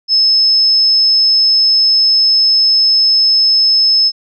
sine tone, 5210 Hz, E8, 21 cents flat, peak -7 dBFS, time 0.08-4.12 s, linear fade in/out 50 ms, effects none

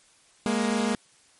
sawtooth tone pair together, 208.4 / 234.8 Hz, G#3 / A#3, +6 / +13 cents, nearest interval major second, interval 207 cents, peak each -22 dBFS, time 0.46-0.95 s, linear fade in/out 0 ms, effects white hiss -59 dBFS RMS until 1.39 s + MP3 48 kbps

